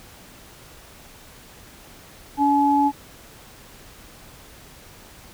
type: tone pair together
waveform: sine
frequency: 284.3 / 852.7 Hz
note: C#4 / G#5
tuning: +44 / +45 cents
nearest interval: octave + perfect fifth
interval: 1901 cents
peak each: -19 / -17 dBFS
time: 2.37-2.92 s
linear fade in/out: 50 ms
effects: pink hiss -46 dBFS RMS until 5.33 s